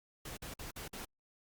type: noise bursts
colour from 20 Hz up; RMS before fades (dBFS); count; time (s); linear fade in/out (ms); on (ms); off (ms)
pink; -45; 5; 0.25-1.05; 5; 120; 50
effects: Opus 48 kbps